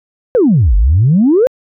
sine exponential two-way sweep, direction down then up, 541 to 45.34 to 541 Hz, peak -5 dBFS, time 0.35-1.47 s, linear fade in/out 0 ms, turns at 0.76 s, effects tanh soft clip ceiling -2 dBFS

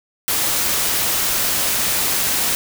white noise, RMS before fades -19 dBFS, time 0.28-2.55 s, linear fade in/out 0 ms, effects none

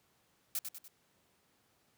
blue noise with echo, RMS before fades -35 dBFS, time 0.55-0.59 s, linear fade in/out 2 ms, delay 97 ms, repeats 3, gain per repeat -6 dB, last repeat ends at 0.881 s, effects pink hiss -72 dBFS RMS until 1.97 s + high-pass 100 Hz 12 dB/octave

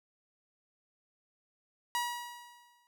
sawtooth tone with exponential decay, 962 Hz, B5, 46 cents flat, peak -25 dBFS, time 1.95-2.87 s, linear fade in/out 0 ms, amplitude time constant 200 ms, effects none

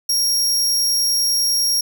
sawtooth tone, 5590 Hz, F8, 1 cent sharp, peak -13 dBFS, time 0.09-1.81 s, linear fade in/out 5 ms, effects none

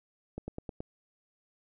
slowing click train, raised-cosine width 2 ms, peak -24 dBFS, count 5, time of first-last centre 0.38-0.805 s, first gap 100 ms, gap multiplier 1.04, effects none

